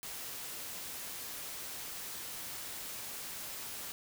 white noise, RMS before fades -43 dBFS, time 0.03-3.92 s, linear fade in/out 0 ms, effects none

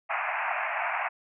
pink band-pass noise, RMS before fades -30 dBFS, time 0.09-1.09 s, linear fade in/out 20 ms, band 640 to 2600 Hz, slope 96 dB/octave, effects none

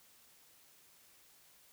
silence, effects white hiss -64 dBFS RMS until 1.72 s

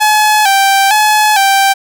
sawtooth tone with vibrato, 817 Hz, G#5, 29 cents flat, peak -3 dBFS, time 0-1.74 s, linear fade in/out 20 ms, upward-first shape square, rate 1.1 Hz, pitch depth 73 cents each way, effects none

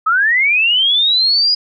sine linear sweep, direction up, 1244.5 to 4955 Hz, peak -10 dBFS, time 0.06-1.55 s, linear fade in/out 10 ms, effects none

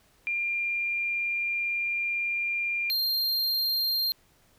sine / square tone pair in turn, 2394 / 4191 Hz, D7 / C8, +33 / +2 cents, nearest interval minor seventh, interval 969 cents, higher second, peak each -26 / -25 dBFS, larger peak second, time 0.27-2.9 / 2.9-4.12 s, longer first, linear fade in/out 0 ms, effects pink hiss -63 dBFS RMS until 4.58 s

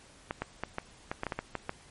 clicks, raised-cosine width 0.5 ms, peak -17 dBFS, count 11, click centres 0.309 / 0.42 / 0.636 / 0.784 / 1.115 / 1.234 / 1.267 / 1.322 / 1.39 / 1.553 / 1.694 s, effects pink hiss -56 dBFS RMS until 1.9 s + MP3 48 kbps

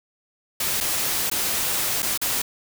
white noise with dropouts, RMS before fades -24 dBFS, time 0.6-2.42 s, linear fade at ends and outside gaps 5 ms, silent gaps 0.804-0.808 / 1.3-1.314 / 2.022-2.027 / 2.176-2.215 s, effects none

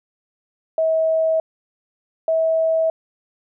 sine tone pair in turn, 643 / 647.1 Hz, E5 / E5, -43 / -32 cents, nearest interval unison, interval 11 cents, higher second, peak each -15 dBFS, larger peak neither, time 0.78-1.4 / 2.28-2.9 s, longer neither, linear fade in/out 2 ms, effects none

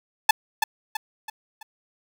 sawtooth tone with echo, 869 Hz, A5, 22 cents flat, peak -7 dBFS, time 0.29-0.31 s, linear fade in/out 5 ms, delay 330 ms, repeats 4, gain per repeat -7 dB, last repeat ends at 1.63 s, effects none

